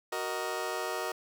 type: chord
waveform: 20% pulse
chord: D# minor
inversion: first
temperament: just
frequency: 373.4 / 466.7 / 622.3 Hz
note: F#4 / A#4 / D#5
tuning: +16 / +2 / 0 cents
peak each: -32 dBFS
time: 0.12-1.12 s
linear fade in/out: 5 ms
effects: none